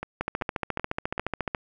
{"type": "two click trains", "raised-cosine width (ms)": 0.5, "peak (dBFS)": [-17, -12], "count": [4, 20], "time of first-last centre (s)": [[0.03, 1.179], [0.21, 1.548]], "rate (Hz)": [2.61, 14.2], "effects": []}